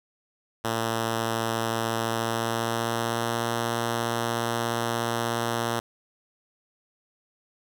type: tone with pitch glide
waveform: 5% pulse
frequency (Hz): 113.9 to 116.9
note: A#2 to A#2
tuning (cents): -40 to +5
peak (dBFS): -14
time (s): 0.64-5.8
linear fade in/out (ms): 10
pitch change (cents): +45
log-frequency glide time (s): 1.9-3.42
effects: none